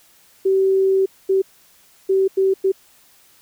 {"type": "tone bursts at uneven times", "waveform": "sine", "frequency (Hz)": 384.3, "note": "G4", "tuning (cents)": -34, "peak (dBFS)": -13, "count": 5, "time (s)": [[0.45, 1.06], [1.29, 1.42], [2.09, 2.28], [2.37, 2.54], [2.64, 2.72]], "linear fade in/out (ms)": 10, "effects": ["white hiss -53 dBFS RMS until 3.41 s"]}